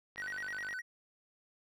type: click train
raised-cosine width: 0.3 ms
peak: -32 dBFS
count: 29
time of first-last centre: 0.16-0.729 s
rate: 49.2 Hz
type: tone with vibrato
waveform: triangle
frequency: 1691 Hz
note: G#6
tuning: 31 cents sharp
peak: -36 dBFS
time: 0.17-0.82 s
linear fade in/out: 20 ms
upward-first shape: square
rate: 9.7 Hz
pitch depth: 200 cents each way
effects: none

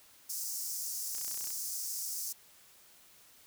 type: high-pass noise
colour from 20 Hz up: pink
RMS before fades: -38 dBFS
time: 0.29-2.33 s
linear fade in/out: 10 ms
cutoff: 5200 Hz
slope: 48 dB/octave
type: clicks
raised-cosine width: 0.2 ms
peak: -32 dBFS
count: 12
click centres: 1.15 / 1.182 / 1.214 / 1.247 / 1.28 / 1.313 / 1.344 / 1.376 / 1.409 / 1.442 / 1.472 / 1.505 s
effects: white hiss -60 dBFS RMS until 3.46 s

